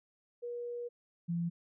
sine tone pair in turn, 480 / 170.44 Hz, B4 / F3, -49 / -42 cents, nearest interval octave + tritone, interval 1793 cents, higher first, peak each -37 / -31 dBFS, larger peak second, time 0.42-0.89 / 1.28-1.5 s, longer first, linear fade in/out 20 ms, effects none

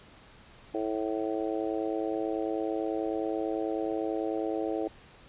harmonic tone, 109.2 Hz, A2, 13 cents flat, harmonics 3 / 4 / 5 / 6 / 7, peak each -32 / -34 / -36 / -38 / -39 dBFS, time 0.74-4.88 s, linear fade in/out 5 ms, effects pink hiss -54 dBFS RMS until 5.28 s + resampled to 8000 Hz

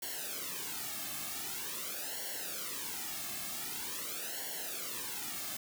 white noise with flanger, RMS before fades -40 dBFS, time 0.02-5.57 s, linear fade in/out 5 ms, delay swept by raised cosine 0.8 to 2.1 ms, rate 0.45 Hz, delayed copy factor -1, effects none

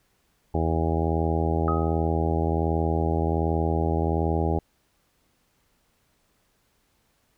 harmonic tone, 81.3 Hz, E2, 23 cents flat, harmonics 1 / 2 / 3 / 4 / 5 / 6 / 7 / 8 / 9 / 10, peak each -25 / -29 / -33 / -30 / -30 / -35 / -36 / -36 / -36 / -32 dBFS, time 0.54-4.59 s, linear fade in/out 5 ms
sine tone with exponential decay, 1261 Hz, D#6, 23 cents sharp, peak -23 dBFS, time 1.68-2.08 s, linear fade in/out 1 ms, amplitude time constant 86 ms
effects pink hiss -68 dBFS RMS until 7.37 s

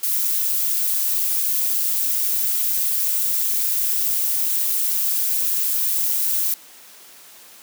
violet noise with amplitude modulation, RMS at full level -18 dBFS, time 0.03-6.54 s, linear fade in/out 2 ms, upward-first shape sine, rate 196 Hz, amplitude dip 60%, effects white hiss -45 dBFS RMS until 7.62 s + high-pass 200 Hz 12 dB/octave

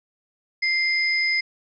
sine tone pair together, 2093 / 5036 Hz, C7 / D#8, 0 / +20 cents, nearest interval octave + minor third, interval 1520 cents, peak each -20 / -26 dBFS, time 0.62-1.41 s, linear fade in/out 10 ms, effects none

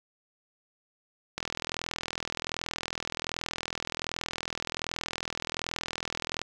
click train, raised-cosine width 0.2 ms, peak -14 dBFS, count 209, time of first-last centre 1.38-6.416 s, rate 41.3 Hz, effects none

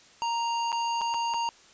square tone with dropouts, 932.3 Hz, A#5, in tune, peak -27 dBFS, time 0.22-1.49 s, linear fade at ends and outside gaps 0 ms, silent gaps 0.719-0.727 / 1.011-1.016 / 1.14-1.144 / 1.338-1.343 s, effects white hiss -55 dBFS RMS until 1.73 s + resampled to 16000 Hz

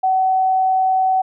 sine tone, 755 Hz, F#5, 35 cents sharp, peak -13 dBFS, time 0.03-1.22 s, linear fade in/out 10 ms, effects none

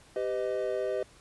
triangle chord, G augmented, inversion none, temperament equal with one note detuned, 392 / 505.4 / 622.3 Hz, G4 / B4 / D#5, 0 / +40 / 0 cents, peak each -31 dBFS, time 0.16-1.03 s, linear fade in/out 2 ms, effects pink hiss -57 dBFS RMS until 1.2 s + resampled to 24000 Hz

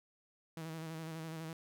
sawtooth tone with vibrato, 161.1 Hz, E3, 39 cents flat, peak -38 dBFS, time 0.57-1.53 s, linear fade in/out 2 ms, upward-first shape square, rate 12 Hz, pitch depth 30 cents each way, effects none

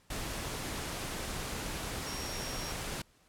sine tone in noise, 5588 Hz, F8, in tune, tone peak -43 dBFS, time 2.06-2.72 s, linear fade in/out 5 ms, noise pink, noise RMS -38 dBFS, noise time 0.1-3.02 s, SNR -8 dB, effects pink hiss -66 dBFS RMS until 3.28 s + low-pass 12000 Hz 12 dB/octave

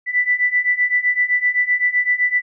sine beating tone pair, 1975.5 / 1983.3 Hz, B6 / B6, 0 / +7 cents, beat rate 7.8 Hz, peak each -19 / -17 dBFS, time 0.06-2.42 s, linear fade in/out 50 ms, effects none

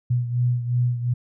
sine beating tone pair, 121.8 / 124.6 Hz, B2 / B2, -24 / +16 cents, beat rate 2.8 Hz, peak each -20 / -26 dBFS, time 0.1-1.14 s, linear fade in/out 10 ms, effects none

